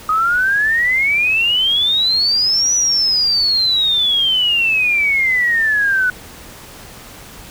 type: exponential two-way sweep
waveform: sine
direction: up then down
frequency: 1244.5 to 5950 to 1474 Hz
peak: -12 dBFS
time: 0.09-6.1 s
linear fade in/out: 2 ms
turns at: 2.74 s
effects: pink hiss -37 dBFS RMS until 7.5 s